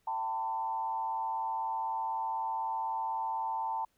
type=tone with frequency modulation; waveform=sine; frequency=892 Hz; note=A5; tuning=23 cents sharp; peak=-31 dBFS; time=0.07-3.85 s; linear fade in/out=5 ms; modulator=116 Hz; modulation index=0.79; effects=pink hiss -74 dBFS RMS until 3.97 s